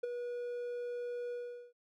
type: tone with ADSR envelope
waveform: triangle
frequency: 484.5 Hz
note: B4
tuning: 33 cents flat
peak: -28 dBFS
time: 0.03-1.73 s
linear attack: 9 ms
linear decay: 12 ms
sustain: -7 dB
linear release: 410 ms
effects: none